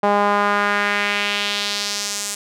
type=tone with band-pass filter sweep; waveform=sawtooth; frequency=204.2 Hz; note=G#3; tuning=29 cents flat; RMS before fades=-20 dBFS; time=0.03-2.35 s; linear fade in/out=5 ms; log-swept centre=790 to 7900 Hz; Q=1.8; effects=none